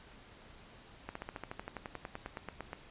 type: slowing click train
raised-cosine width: 0.5 ms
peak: -25 dBFS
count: 19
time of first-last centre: 1.09-2.731 s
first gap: 64 ms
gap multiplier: 1.04
effects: pink hiss -56 dBFS RMS until 2.9 s + resampled to 8000 Hz

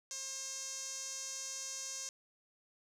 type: tone with band-pass filter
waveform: sawtooth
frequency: 534 Hz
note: C5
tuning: 35 cents sharp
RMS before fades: -43 dBFS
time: 0.11-2.09 s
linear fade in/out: 0 ms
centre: 6400 Hz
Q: 5.6
effects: none

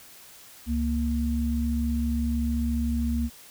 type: tone pair together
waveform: sine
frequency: 69.3 / 233.9 Hz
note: C#2 / A#3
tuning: 0 / +6 cents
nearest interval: octave + major sixth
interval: 2106 cents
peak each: -26 dBFS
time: 0.66-3.3 s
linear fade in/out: 50 ms
effects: white hiss -49 dBFS RMS until 3.5 s

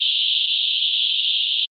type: band-pass noise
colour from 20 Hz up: pink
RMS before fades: -20 dBFS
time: 0-1.66 s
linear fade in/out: 20 ms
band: 2900 to 3800 Hz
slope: 96 dB/octave
effects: Opus 32 kbps

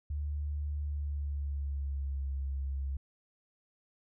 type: tone with pitch glide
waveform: sine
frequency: 73.42 to 68.11 Hz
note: D2 to C#2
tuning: 0 to -30 cents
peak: -32 dBFS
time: 0.1-2.97 s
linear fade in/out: 5 ms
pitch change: -130 cents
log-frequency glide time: 0.8-2.29 s
effects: none

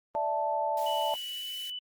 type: chord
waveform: sine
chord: D suspended second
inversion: none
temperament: equal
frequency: 587.3 / 659.3 / 880 Hz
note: D5 / E5 / A5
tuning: 0 / 0 / 0 cents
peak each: -33 / -33 / -29 dBFS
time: 0.15-1.14 s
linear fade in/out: 0 ms
type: high-pass noise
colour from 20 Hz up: white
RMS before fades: -47 dBFS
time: 0.77-1.7 s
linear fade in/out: 2 ms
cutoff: 1700 Hz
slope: 48 dB/octave
type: tone with pitch glide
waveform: sine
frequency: 2960 to 2984 Hz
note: F#7 to F#7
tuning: 0 to +14 cents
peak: -35 dBFS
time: 0.86-1.79 s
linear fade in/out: 5 ms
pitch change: +14 cents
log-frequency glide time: 1.32-1.49 s
effects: Opus 24 kbps

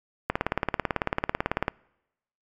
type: click train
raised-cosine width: 0.5 ms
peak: -8 dBFS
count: 26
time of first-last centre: 0.3-1.681 s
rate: 18.1 Hz
effects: noise-tail reverb RT60 0.9 s tail -26 dB re dry + MP3 96 kbps

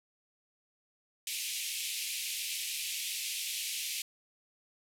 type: band-pass noise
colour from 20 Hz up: pink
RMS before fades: -37 dBFS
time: 1.27-4.02 s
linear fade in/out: 2 ms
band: 2300 to 14000 Hz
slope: 48 dB/octave
effects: none

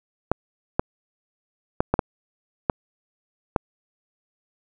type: clicks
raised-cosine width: 1 ms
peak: -4 dBFS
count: 7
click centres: 0.316 / 0.795 / 1.805 / 1.94 / 1.992 / 2.698 / 3.562 s
effects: none

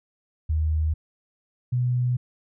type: tone pair in turn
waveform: sine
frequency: 78.1 / 123.98 Hz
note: D#2 / B2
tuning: +7 / +7 cents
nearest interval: minor sixth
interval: 800 cents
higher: second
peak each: -20 dBFS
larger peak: neither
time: 0.49-0.94 / 1.72-2.17 s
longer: neither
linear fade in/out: 10 ms
effects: none

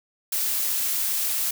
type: noise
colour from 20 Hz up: blue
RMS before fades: -25 dBFS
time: 0.32-1.51 s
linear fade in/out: 5 ms
effects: none

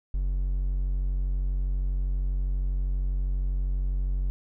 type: tone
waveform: triangle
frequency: 46.24 Hz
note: F#1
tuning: in tune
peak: -22 dBFS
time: 0.14-4.3 s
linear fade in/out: 0 ms
effects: none

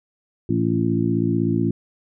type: harmonic tone with a mistuned harmonic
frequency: 56 Hz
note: A1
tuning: 31 cents sharp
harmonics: 2 / 3 / 4 / 5 / 6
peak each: -24 / -24 / -24 / -24 / -24 dBFS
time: 0.49-1.71 s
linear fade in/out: 5 ms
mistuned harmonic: 6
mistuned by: +28 cents
effects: none

